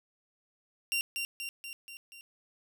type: tone with echo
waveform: sawtooth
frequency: 2766 Hz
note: F7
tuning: 17 cents flat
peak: -25 dBFS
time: 0.92-1.01 s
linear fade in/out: 0 ms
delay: 240 ms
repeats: 5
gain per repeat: -4 dB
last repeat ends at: 2.21 s
effects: none